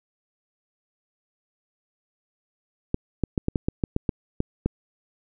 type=clicks; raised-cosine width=3 ms; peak=-9 dBFS; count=11; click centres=2.944 / 3.237 / 3.378 / 3.484 / 3.558 / 3.685 / 3.838 / 3.964 / 4.092 / 4.404 / 4.66 s; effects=none